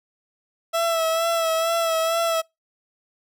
30% pulse tone with vibrato, 659.3 Hz, E5, in tune, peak -17 dBFS, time 0.73-2.42 s, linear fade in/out 20 ms, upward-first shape sine, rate 2.2 Hz, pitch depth 35 cents each way, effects noise-tail reverb RT60 0.2 s tail -26 dB re dry

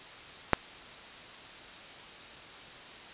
click, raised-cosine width 0.5 ms, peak -5 dBFS, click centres 0.533 s, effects white hiss -47 dBFS RMS until 3.13 s + resampled to 8000 Hz

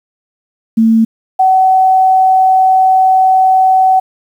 sine tone pair in turn, 224.5 / 755.1 Hz, A3 / F#5, +35 / +35 cents, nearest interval octave + major sixth, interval 2100 cents, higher second, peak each -5 dBFS, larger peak neither, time 0.77-1.05 / 1.39-4 s, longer second, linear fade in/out 10 ms, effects 7-bit

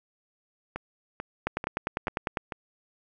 two click trains, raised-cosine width 0.5 ms, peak -12 / -18 dBFS, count 10 / 5, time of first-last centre 1.47-2.372 / 0.76-2.522 s, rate 9.98 / 2.27 Hz, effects none

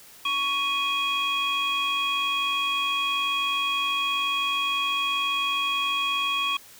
sine tone cluster, 1115 / 2488 / 3297 Hz, C#6 / D#7 / G#7, +10 / -1 / -13 cents, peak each -26 dBFS, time 0.25-6.57 s, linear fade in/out 5 ms, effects tanh soft clip ceiling -18 dBFS + white hiss -49 dBFS RMS until 6.79 s

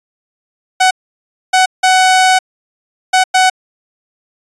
sawtooth tone bursts at uneven times, 747 Hz, F#5, 16 cents sharp, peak -3 dBFS, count 5, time 0.8-0.91 / 1.53-1.66 / 1.83-2.39 / 3.13-3.24 / 3.34-3.5 s, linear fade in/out 10 ms, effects resampled to 22050 Hz

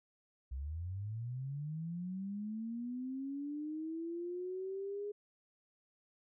sine linear sweep, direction up, 62 to 415.3 Hz, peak -38 dBFS, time 0.51-5.12 s, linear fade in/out 10 ms, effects none

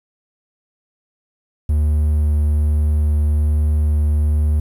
triangle tone, 75.1 Hz, D2, 39 cents sharp, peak -11 dBFS, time 1.69-4.6 s, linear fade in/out 5 ms, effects 8-bit

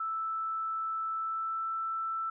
sine tone with pitch glide, 1318.5 to 1327.7 Hz, E6 to E6, 0 to +12 cents, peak -31 dBFS, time 0-2.3 s, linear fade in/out 5 ms, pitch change +12 cents, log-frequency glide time 1.15-1.69 s, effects none

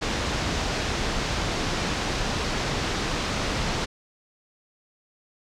pink low-pass noise, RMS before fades -27 dBFS, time 0.01-3.86 s, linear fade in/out 20 ms, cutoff 6300 Hz, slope 24 dB/octave, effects none

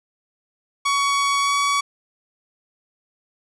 sawtooth tone with pitch glide, 1123 to 1131.5 Hz, C#6 to C#6, +22 to +35 cents, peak -14 dBFS, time 0.85-1.81 s, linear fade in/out 10 ms, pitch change +13 cents, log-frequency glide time 1.4-1.55 s, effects resampled to 22050 Hz + 9-bit

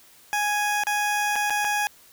20% pulse tone with dropouts, 830.6 Hz, G#5, in tune, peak -17 dBFS, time 0.33-1.87 s, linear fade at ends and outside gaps 0 ms, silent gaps 0.836-0.869 / 1.357-1.361 / 1.498-1.505 / 1.645-1.649 s, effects white hiss -53 dBFS RMS until 2.12 s

